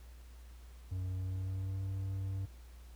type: tone with pitch glide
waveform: triangle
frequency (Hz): 92.5 to 96.43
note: F#2 to G2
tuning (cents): 0 to -28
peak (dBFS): -33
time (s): 0.91-2.46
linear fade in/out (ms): 10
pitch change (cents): +72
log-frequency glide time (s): 1.05-1.83
effects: added 60 Hz sine -50 dBFS peak until 2.95 s + pink hiss -64 dBFS RMS until 2.95 s